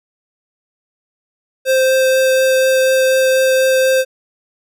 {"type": "tone with vibrato", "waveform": "square", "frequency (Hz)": 523.3, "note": "C5", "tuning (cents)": 0, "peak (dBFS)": -11, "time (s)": [1.65, 4.05], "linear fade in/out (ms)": 50, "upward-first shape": "triangle", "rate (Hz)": 4.1, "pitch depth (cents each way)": 8, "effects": []}